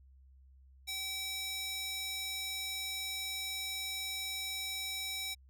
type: tone with high-pass filter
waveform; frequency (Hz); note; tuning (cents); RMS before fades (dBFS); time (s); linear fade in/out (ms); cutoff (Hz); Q
square; 768; G5; -36; -39; 0.87-5.35; 20; 3200; 1.4
effects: added 66 Hz sine -57 dBFS peak until 5.49 s